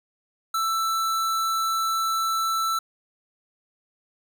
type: tone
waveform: square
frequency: 1326 Hz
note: E6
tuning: 10 cents sharp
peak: -23 dBFS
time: 0.54-2.79 s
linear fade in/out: 5 ms
effects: none